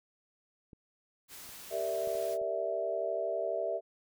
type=clicks; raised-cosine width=3 ms; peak=-38 / -46 / -39 / -44 / -45 dBFS; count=5; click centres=0.732 / 1.492 / 2.074 / 2.152 / 2.416 s
type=noise; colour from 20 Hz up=white; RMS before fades=-48 dBFS; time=1.28-2.38 s; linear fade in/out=50 ms
type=chord; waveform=sine; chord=E half-diminished seventh; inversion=first; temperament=equal; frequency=392 / 466.2 / 587.3 / 659.3 Hz; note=G4 / Bb4 / D5 / E5; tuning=0 / 0 / 0 / 0 cents; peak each=-39 / -39 / -37 / -33 dBFS; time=1.7-3.81 s; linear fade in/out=50 ms
effects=none